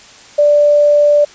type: tone with quantisation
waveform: sine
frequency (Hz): 587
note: D5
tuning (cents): -1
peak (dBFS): -6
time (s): 0.38-1.25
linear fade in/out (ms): 10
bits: 6
effects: white hiss -39 dBFS RMS until 1.34 s + resampled to 16000 Hz